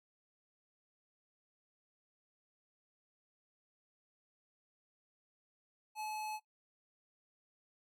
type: tone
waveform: square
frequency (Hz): 858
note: A5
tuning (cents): -44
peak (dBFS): -40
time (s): 5.95-6.4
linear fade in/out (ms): 50
effects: noise-tail reverb RT60 0.1 s tail -20 dB re dry + AAC 64 kbps